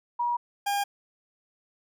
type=tone pair in turn; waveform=sine / 40% pulse; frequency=959 / 807.5 Hz; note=A#5 / G#5; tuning=+49 / -49 cents; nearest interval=minor third; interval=298 cents; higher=first; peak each=-24 dBFS; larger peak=neither; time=0.19-0.37 / 0.66-0.84 s; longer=neither; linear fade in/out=10 ms; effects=none